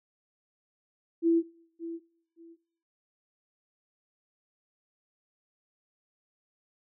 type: tone with echo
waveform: sine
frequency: 333.2 Hz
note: E4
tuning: 19 cents sharp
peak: -20 dBFS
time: 1.22-1.43 s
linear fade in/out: 50 ms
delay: 570 ms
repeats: 2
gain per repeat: -14 dB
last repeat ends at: 2.57 s
effects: noise-tail reverb RT60 0.8 s tail -24 dB re dry